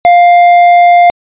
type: tone with hard clipping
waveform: sine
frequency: 701 Hz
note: F5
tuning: 6 cents sharp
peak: -3 dBFS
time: 0.05-1.1 s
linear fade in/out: 0 ms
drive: 6 dB
effects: resampled to 8000 Hz